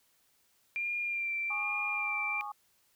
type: tone with vibrato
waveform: sine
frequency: 2381 Hz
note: D7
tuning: 23 cents sharp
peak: -31 dBFS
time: 0.76-2.41 s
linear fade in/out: 0 ms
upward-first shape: sine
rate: 1.2 Hz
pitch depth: 25 cents each way
type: chord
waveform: sine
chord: Ab suspended fourth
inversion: none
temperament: equal with one note detuned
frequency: 830.6 / 1108.7 / 1217.5 Hz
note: Ab5 / Db6 / Eb6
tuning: 0 / 0 / -38 cents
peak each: -40 / -42 / -43 dBFS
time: 1.5-2.52 s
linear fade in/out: 5 ms
effects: white hiss -70 dBFS RMS until 2.95 s